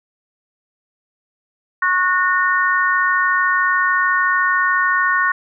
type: harmonic tone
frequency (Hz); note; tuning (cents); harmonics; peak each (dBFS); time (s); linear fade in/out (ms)
366.3; F#4; -17; 3 / 4 / 5; -18 / -18 / -18; 1.82-5.32; 5
effects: none